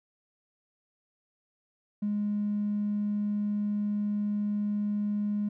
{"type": "tone", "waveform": "triangle", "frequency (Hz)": 207.2, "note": "G#3", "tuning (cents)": -4, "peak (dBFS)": -23, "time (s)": [2.02, 5.49], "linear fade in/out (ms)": 10, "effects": ["tanh soft clip ceiling -24 dBFS"]}